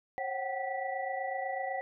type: tone cluster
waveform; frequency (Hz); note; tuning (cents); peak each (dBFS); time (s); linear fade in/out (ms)
sine; 539 / 739 / 767 / 1960; C#5 / F#5 / G5 / B6; -49 / -2 / -38 / -14; -38 / -39 / -36 / -40; 0.18-1.81; 0
effects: none